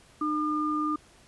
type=tone pair together; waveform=sine; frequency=303.8 / 1208.2 Hz; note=D#4 / D6; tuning=-41 / +49 cents; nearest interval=2 octaves; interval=2390 cents; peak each=-28 dBFS; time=0.21-0.96 s; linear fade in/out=5 ms; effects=pink hiss -57 dBFS RMS until 1.27 s + resampled to 24000 Hz